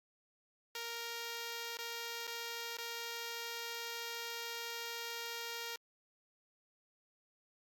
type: tone with dropouts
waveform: 5% pulse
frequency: 466.2 Hz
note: A#4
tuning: in tune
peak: -29 dBFS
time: 0.75-5.76 s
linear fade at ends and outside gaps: 2 ms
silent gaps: 1.771-1.787 / 2.27-2.276 / 2.77-2.784 s
effects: Opus 48 kbps